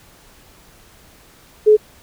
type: tone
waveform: sine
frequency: 426.5 Hz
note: G#4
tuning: 46 cents sharp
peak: -6 dBFS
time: 1.66-1.77 s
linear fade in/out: 20 ms
effects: pink hiss -48 dBFS RMS until 2.02 s